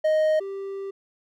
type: tone pair in turn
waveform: triangle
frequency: 622.3 / 392 Hz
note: D#5 / G4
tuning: 0 / 0 cents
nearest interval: minor sixth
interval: 800 cents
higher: first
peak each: -16 / -28 dBFS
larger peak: first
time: 0.04-0.4 / 0.4-0.91 s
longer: second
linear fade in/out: 10 ms
effects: none